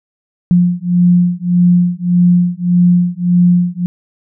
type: beating tone pair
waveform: sine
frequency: 175.9 / 177.6 Hz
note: F3 / F3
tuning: +13 / +29 cents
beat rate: 1.7 Hz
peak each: -11 dBFS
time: 0.51-3.86 s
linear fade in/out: 0 ms
effects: none

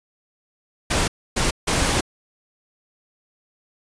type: noise bursts at uneven times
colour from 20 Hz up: pink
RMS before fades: -20 dBFS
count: 3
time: 0.9-1.08 / 1.36-1.51 / 1.67-2.01 s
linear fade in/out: 10 ms
effects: resampled to 22050 Hz

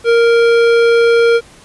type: tone with hard clipping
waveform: sine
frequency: 466.2 Hz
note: A#4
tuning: in tune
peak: -9 dBFS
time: 0.04-1.41 s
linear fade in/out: 50 ms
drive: 14 dB
effects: pink hiss -42 dBFS RMS until 1.64 s + resampled to 24000 Hz

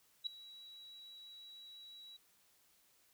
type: tone with ADSR envelope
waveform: sine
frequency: 3898 Hz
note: B7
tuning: 23 cents flat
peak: -33 dBFS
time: 0.24-2.17 s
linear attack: 26 ms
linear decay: 5 ms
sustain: -19 dB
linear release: 9 ms
effects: white hiss -71 dBFS RMS until 3.13 s

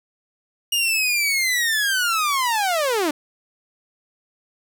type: linear sweep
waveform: sawtooth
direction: down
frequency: 2865 to 282.5 Hz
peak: -15 dBFS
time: 0.72-3.11 s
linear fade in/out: 5 ms
effects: none

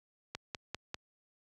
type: click train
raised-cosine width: 0.2 ms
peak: -20 dBFS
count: 4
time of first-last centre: 0.35-0.944 s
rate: 5.05 Hz
effects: high-pass 60 Hz 12 dB/octave

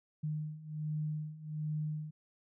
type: beating tone pair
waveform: sine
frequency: 152.1 / 153.4 Hz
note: D#3 / D#3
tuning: -39 / -24 cents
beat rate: 1.3 Hz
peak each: -40 / -37 dBFS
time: 0.23-2.11 s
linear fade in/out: 10 ms
effects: none

